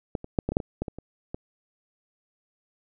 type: clicks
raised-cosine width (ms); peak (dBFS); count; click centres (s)
2; -14 / -24 / -8 / -13 / -17 / -7 / -19 / -14 / -19 / -25 / -19; 11; 0.152 / 0.244 / 0.388 / 0.49 / 0.52 / 0.569 / 0.602 / 0.82 / 0.882 / 0.986 / 1.345
effects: none